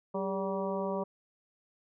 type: harmonic tone with a mistuned harmonic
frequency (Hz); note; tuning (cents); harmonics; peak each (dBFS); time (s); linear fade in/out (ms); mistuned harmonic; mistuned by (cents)
192.2; G3; -34; 1 / 2 / 3 / 4 / 5 / 6; -36 / -36 / -35 / -44 / -39 / -44; 0.14-1.04; 10; 2; +68
effects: none